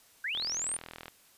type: linear sweep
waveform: sine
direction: up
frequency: 1479 to 9397 Hz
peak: -31 dBFS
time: 0.24-0.77 s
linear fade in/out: 5 ms
type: click train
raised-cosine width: 0.3 ms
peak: -26 dBFS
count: 31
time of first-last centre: 0.35-1.082 s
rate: 41 Hz
effects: white hiss -61 dBFS RMS until 1.37 s + resampled to 32000 Hz